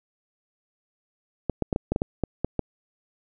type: clicks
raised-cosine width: 2 ms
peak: -10 dBFS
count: 10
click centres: 1.497 / 1.623 / 1.728 / 1.761 / 1.92 / 1.961 / 2.019 / 2.237 / 2.446 / 2.593 s
effects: none